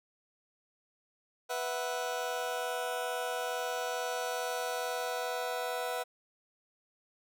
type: chord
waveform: 30% pulse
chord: B suspended fourth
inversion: none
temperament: just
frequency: 493.9 / 658.5 / 740.8 Hz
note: B4 / E5 / F#5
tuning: 0 / -2 / +2 cents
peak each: -34 / -36 / -35 dBFS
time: 1.49-6.04 s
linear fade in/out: 20 ms
effects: none